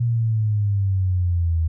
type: exponential sweep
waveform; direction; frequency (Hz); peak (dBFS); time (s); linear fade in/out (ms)
sine; down; 120 to 80.1; -17; 0-1.68; 10
effects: none